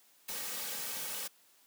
white noise with comb filter, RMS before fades -39 dBFS, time 0.28-1.28 s, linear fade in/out 10 ms, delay 2.9 ms, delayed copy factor -0.6, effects white hiss -65 dBFS RMS until 1.66 s + high-pass 200 Hz 12 dB/octave

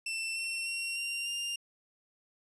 sawtooth tone with pitch steps, 2679 / 2709 / 2738 / 2769 / 2799 Hz, E7 / E7 / F7 / F7 / F7, +27 / +47 / -35 / -15 / +3 cents, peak -30 dBFS, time 0.06-1.56 s, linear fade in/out 5 ms, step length 300 ms, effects resampled to 24000 Hz

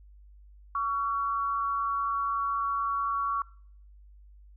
sine tone pair together, 1126 / 1357 Hz, C#6 / E6, +27 / +50 cents, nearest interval minor third, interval 323 cents, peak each -27 / -34 dBFS, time 0.75-3.42 s, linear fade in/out 2 ms, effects noise-tail reverb RT60 0.6 s tail -23 dB re dry + added 50 Hz sine -50 dBFS peak until 4.56 s

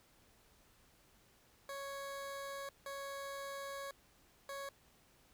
20% pulse tone bursts at uneven times, 554.4 Hz, C#5, in tune, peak -38 dBFS, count 3, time 1.69-2.69 / 2.86-3.91 / 4.49-4.69 s, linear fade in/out 2 ms, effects pink hiss -68 dBFS RMS until 5.33 s

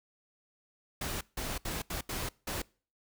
pink noise bursts at uneven times, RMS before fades -36 dBFS, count 6, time 1.01-1.21 / 1.37-1.58 / 1.65-1.82 / 1.9-2.01 / 2.09-2.29 / 2.47-2.62 s, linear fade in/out 5 ms, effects noise-tail reverb RT60 0.4 s tail -24 dB re dry

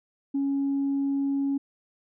sine tone, 277.2 Hz, C#4, in tune, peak -22 dBFS, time 0.34-1.58 s, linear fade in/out 10 ms, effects tanh soft clip ceiling -20 dBFS

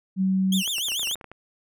sine tone, 189.7 Hz, F#3, 43 cents sharp, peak -19 dBFS, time 0.16-0.63 s, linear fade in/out 50 ms
sawtooth tone with vibrato, 3136 Hz, G7, in tune, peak -22 dBFS, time 0.52-1.15 s, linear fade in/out 5 ms, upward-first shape triangle, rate 6.8 Hz, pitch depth 290 cents each way
clicks, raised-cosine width 0.5 ms, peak -26 dBFS, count 12, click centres 0.677 / 0.783 / 0.885 / 0.919 / 0.995 / 1.031 / 1.073 / 1.113 / 1.156 / 1.212 / 1.243 / 1.316 s
effects none

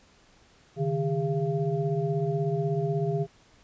sine tone cluster, 138.8 / 155.1 / 404.3 / 685 Hz, C#3 / D#3 / G#4 / F5, +3 / -5 / -46 / -34 cents, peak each -31 / -28 / -29 / -35 dBFS, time 0.76-3.27 s, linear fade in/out 50 ms, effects pink hiss -59 dBFS RMS until 3.63 s + resampled to 16000 Hz

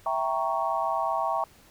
sine chord, E diminished seventh, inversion none, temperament equal, 659.3 / 784 / 932.3 / 1108.7 Hz, E5 / G5 / Bb5 / Db6, 0 / 0 / 0 / 0 cents, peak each -30 dBFS, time 0.06-1.44 s, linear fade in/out 2 ms, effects pink hiss -56 dBFS RMS until 1.7 s

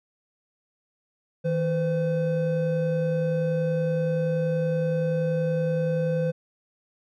triangle tone pair together, 159.81 / 510 Hz, D#3 / C5, +47 / -44 cents, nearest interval octave + minor sixth, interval 2009 cents, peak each -23 dBFS, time 1.44-6.32 s, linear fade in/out 20 ms, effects none

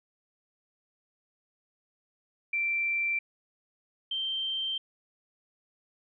sine tone pair in turn, 2349 / 3136 Hz, D7 / G7, 0 / 0 cents, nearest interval perfect fourth, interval 500 cents, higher second, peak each -26 / -29 dBFS, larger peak first, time 2.53-3.19 / 4.11-4.78 s, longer second, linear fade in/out 5 ms, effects none

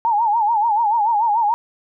sine tone with vibrato, 880 Hz, A5, in tune, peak -14 dBFS, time 0.05-1.54 s, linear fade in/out 0 ms, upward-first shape sine, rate 6.9 Hz, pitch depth 130 cents each way, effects none

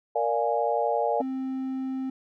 sine chord, Bb dominant seventh, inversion none, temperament equal, 466.2 / 587.3 / 698.5 / 830.6 Hz, Bb4 / D5 / F5 / Ab5, 0 / 0 / 0 / 0 cents, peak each -28 dBFS, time 0.15-1.22 s, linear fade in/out 10 ms
triangle tone, 263.1 Hz, C4, 10 cents sharp, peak -26 dBFS, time 1.2-2.1 s, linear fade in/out 5 ms
effects none

